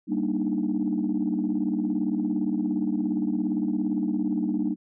sine chord, Eb major seventh, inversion first, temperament equal, 196 / 233.1 / 293.7 / 311.1 Hz, G3 / Bb3 / D4 / Eb4, 0 / 0 / 0 / 0 cents, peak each -28 dBFS, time 0.07-4.76 s, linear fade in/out 50 ms, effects tanh soft clip ceiling -16 dBFS

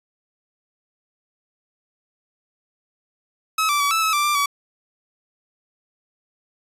sawtooth tone with pitch steps, 1286 / 1167 / 1141 / 1314 / 1293 / 1175 / 1184 / 1139 Hz, E6 / D6 / C#6 / E6 / E6 / D6 / D6 / C#6, -43 / -11 / +50 / -6 / -34 / +1 / +14 / +47 cents, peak -14 dBFS, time 3.58-4.46 s, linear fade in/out 5 ms, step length 110 ms, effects resampled to 32000 Hz

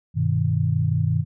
sine chord, G augmented, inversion none, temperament equal, 98 / 123.47 / 155.56 Hz, G2 / B2 / D#3, 0 / 0 / 0 cents, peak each -23 / -23 / -22 dBFS, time 0.14-1.25 s, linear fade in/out 50 ms, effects none

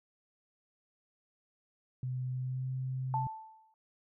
sine tone with pitch glide, 127.5 to 130.1 Hz, C3 to C3, -44 to -9 cents, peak -33 dBFS, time 2.03-3.27 s, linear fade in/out 2 ms, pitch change +35 cents, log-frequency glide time 2.3-2.7 s
sine tone with exponential decay, 880 Hz, A5, in tune, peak -28 dBFS, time 3.14-3.74 s, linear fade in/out 1 ms, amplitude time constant 130 ms
effects none

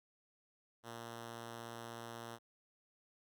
5% pulse tone, 116.54 Hz, A#2, in tune, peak -35 dBFS, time 0.83-2.39 s, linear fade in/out 50 ms, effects none

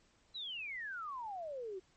sine exponential sweep, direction down, 4065 to 360 Hz, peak -40 dBFS, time 0.34-1.8 s, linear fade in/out 20 ms, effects pink hiss -70 dBFS RMS until 1.96 s + MP3 32 kbps

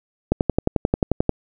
click train, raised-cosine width 2 ms, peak -3 dBFS, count 12, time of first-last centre 0.32-1.293 s, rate 11.3 Hz, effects none

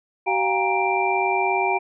sine tone cluster, 381.1 / 708 / 805 / 936 / 2360 Hz, G4 / F5 / G5 / A#5 / D7, -49 / +23 / +46 / +7 / +8 cents, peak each -25 dBFS, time 0.26-1.79 s, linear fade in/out 20 ms, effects none

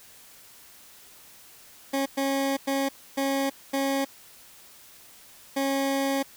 20% pulse tone bursts at uneven times, 273.4 Hz, C#4, 24 cents flat, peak -19 dBFS, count 6, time 1.93-2.06 / 2.17-2.57 / 2.67-2.89 / 3.17-3.5 / 3.73-4.05 / 5.56-6.23 s, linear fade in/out 10 ms, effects white hiss -51 dBFS RMS until 6.36 s

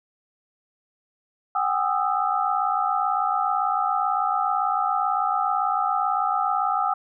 sine tone cluster, 751 / 809 / 1230 / 1317 Hz, F#5 / G#5 / D#6 / E6, +26 / -46 / -20 / -2 cents, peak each -26 dBFS, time 1.55-6.94 s, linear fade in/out 5 ms, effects none

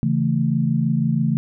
sine chord, A major, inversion first, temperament equal with one note detuned, 138.59 / 164.81 / 222.2 Hz, C#3 / E3 / A3, 0 / 0 / +17 cents, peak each -21 dBFS, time 0.03-1.37 s, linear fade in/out 0 ms, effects none

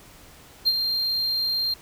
triangle tone with ADSR envelope, 4186 Hz, C8, in tune, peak -14 dBFS, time 0.65-1.74 s, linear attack 27 ms, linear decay 43 ms, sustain -7 dB, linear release 6 ms, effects pink hiss -49 dBFS RMS until 1.81 s

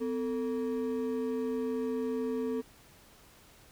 triangle ring-modulated tone, 350.2 Hz, F4, 5 cents sharp, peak -25 dBFS, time 0-2.62 s, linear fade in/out 20 ms, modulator 96.5 Hz, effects pink hiss -58 dBFS RMS until 3.71 s

